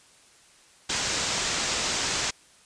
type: low-pass noise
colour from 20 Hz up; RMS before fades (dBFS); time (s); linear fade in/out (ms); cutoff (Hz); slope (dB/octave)
white; -28; 0.89-2.31; 10; 7700; 48
effects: white hiss -56 dBFS RMS until 2.65 s + resampled to 22050 Hz